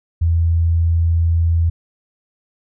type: tone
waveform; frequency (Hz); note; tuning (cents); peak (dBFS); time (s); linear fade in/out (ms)
sine; 83.4; E2; +21; -12; 0.21-1.7; 10
effects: none